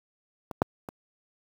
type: clicks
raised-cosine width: 1 ms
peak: -21 / -6 / -22 dBFS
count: 3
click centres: 0.512 / 0.619 / 0.888 s
effects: high-pass 80 Hz 12 dB/octave + 7-bit